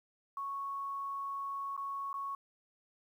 sine tone with dropouts, 1107 Hz, C#6, 3 cents flat, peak -36 dBFS, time 0.37-2.35 s, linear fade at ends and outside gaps 2 ms, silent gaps 1.766-1.776 / 2.13-2.14 s, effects 11-bit

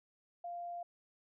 sine tone, 696 Hz, F5, 6 cents flat, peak -40 dBFS, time 0.44-0.83 s, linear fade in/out 5 ms, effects none

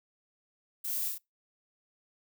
violet noise with echo, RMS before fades -36 dBFS, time 0.84-1.09 s, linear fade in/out 10 ms, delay 31 ms, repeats 3, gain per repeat -2 dB, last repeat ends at 1.183 s, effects noise-tail reverb RT60 0.2 s tail -25 dB re dry

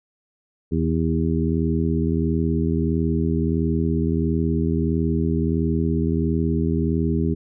harmonic tone with a mistuned harmonic, 81.5 Hz, E2, 19 cents flat, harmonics 1 / 2 / 3 / 4 / 5, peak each -24 / -23 / -24 / -27 / -28 dBFS, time 0.71-7.35 s, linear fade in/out 20 ms, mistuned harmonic 5, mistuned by -15 cents, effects none

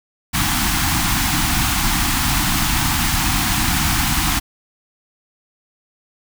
pink band-stop noise, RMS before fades -18 dBFS, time 0.33-4.4 s, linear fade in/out 20 ms, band 330 to 710 Hz, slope 96 dB/octave, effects none

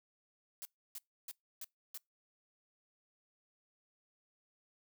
blue noise bursts, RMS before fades -45 dBFS, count 5, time 0.62-1.975 s, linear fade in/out 0 ms, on 31 ms, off 300 ms, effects noise-tail reverb RT60 0.2 s tail -26 dB re dry

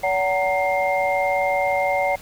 sine tone cluster, 569 / 750 / 924 / 2113 Hz, C#5 / F#5 / A#5 / C7, +45 / +23 / -16 / +16 cents, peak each -22 / -22 / -28 / -25 dBFS, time 0.03-2.16 s, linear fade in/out 10 ms, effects pink hiss -43 dBFS RMS until 2.21 s

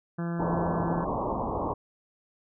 harmonic tone, 170 Hz, F3, 46 cents flat, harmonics 1 / 2 / 3 / 4 / 5 / 6 / 7 / 8 / 9 / 10, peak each -29 / -37 / -44 / -43 / -48 / -48 / -47 / -48 / -47 / -51 dBFS, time 0.18-1.05 s, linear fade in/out 10 ms
white low-pass noise, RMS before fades -30 dBFS, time 0.39-1.74 s, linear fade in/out 10 ms, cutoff 1100 Hz, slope 96 dB/octave
effects none

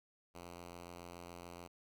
5% pulse tone, 87 Hz, F2, 6 cents flat, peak -38 dBFS, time 0.34-1.68 s, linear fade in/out 20 ms, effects none

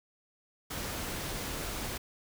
pink noise, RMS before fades -37 dBFS, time 0.7-1.98 s, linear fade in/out 10 ms, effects none

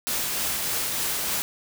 white noise with tremolo, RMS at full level -26 dBFS, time 0.07-1.42 s, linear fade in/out 0 ms, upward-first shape triangle, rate 3.3 Hz, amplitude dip 25%, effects none

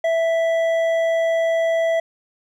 sine tone with hard clipping, 659.3 Hz, E5, in tune, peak -18 dBFS, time 0.04-2 s, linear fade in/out 5 ms, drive 7 dB, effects none

